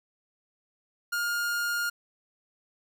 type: tone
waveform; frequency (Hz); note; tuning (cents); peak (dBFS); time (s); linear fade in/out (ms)
45% pulse; 1416; F6; +23; -27; 1.12-1.9; 10
effects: none